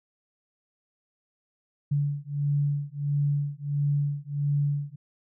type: beating tone pair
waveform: sine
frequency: 143.2 / 144.7 Hz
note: D3 / D3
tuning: -43 / -25 cents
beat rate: 1.5 Hz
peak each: -27 dBFS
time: 1.91-4.96 s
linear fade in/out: 10 ms
effects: none